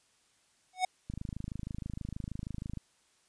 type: tone with exponential growth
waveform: square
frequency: 740 Hz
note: F#5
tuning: in tune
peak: -24 dBFS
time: 0.73-0.85 s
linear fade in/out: 5 ms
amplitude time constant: 24 ms
type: click train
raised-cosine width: 5 ms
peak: -26 dBFS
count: 45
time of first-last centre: 1.1-2.773 s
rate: 26.3 Hz
effects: white hiss -69 dBFS RMS until 3.28 s + resampled to 22050 Hz